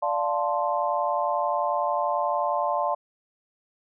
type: chord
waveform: sine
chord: D minor seventh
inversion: none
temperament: equal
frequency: 587.3 / 698.5 / 880 / 1046.5 Hz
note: D5 / F5 / A5 / C6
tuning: 0 / 0 / 0 / 0 cents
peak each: -28 dBFS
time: 0.02-2.95 s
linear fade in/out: 10 ms
effects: none

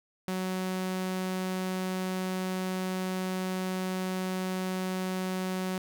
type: tone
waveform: sawtooth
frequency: 186 Hz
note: F#3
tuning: 9 cents sharp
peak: -26 dBFS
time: 0.28-5.78 s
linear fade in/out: 0 ms
effects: 11-bit

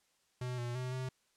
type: tone with pitch steps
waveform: square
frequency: 125.2 / 120.6 / 127.1 / 129.2 Hz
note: B2 / B2 / C3 / C3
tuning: +24 / -41 / -50 / -21 cents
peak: -37 dBFS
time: 0.41-1.09 s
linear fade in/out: 5 ms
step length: 170 ms
effects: white hiss -74 dBFS RMS until 1.36 s + low-pass 9000 Hz 12 dB/octave

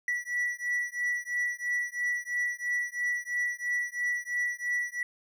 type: beating tone pair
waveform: triangle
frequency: 1948 / 1951 Hz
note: B6 / B6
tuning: -24 / -22 cents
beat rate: 3 Hz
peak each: -30 dBFS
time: 0.08-5.03 s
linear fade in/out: 2 ms
effects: none

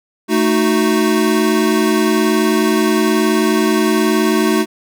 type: chord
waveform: square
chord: D# diminished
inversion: second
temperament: equal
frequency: 220 / 311.1 / 370 Hz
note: A3 / D#4 / F#4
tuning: 0 / 0 / 0 cents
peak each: -17 dBFS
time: 0.28-4.66 s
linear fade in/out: 50 ms
effects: none

